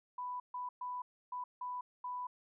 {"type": "tone bursts at uneven times", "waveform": "sine", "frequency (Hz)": 992, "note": "B5", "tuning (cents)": 7, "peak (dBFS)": -38, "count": 6, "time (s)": [[0.18, 0.4], [0.54, 0.69], [0.81, 1.02], [1.32, 1.44], [1.61, 1.81], [2.04, 2.27]], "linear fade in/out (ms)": 5, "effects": []}